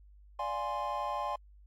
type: chord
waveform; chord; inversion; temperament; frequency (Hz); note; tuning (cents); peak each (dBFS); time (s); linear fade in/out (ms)
triangle; D half-diminished seventh; none; equal; 587.3 / 698.5 / 830.6 / 1046.5; D5 / F5 / Ab5 / C6; 0 / 0 / 0 / 0; -38 / -39 / -35 / -34; 0.39-1.36; 5
effects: added 50 Hz sine -54 dBFS peak until 1.66 s + AAC 64 kbps